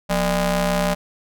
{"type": "ring-modulated tone", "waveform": "sawtooth", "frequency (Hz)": 210, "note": "G#3", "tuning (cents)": 19, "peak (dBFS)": -11, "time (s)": [0.09, 0.95], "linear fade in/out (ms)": 20, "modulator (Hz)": 387, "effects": []}